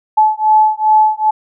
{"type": "beating tone pair", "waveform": "sine", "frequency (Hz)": [861, 863.5], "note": ["A5", "A5"], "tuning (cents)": [-38, -33], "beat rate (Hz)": 2.5, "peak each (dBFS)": -11, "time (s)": [0.17, 1.31], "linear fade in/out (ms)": 10, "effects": []}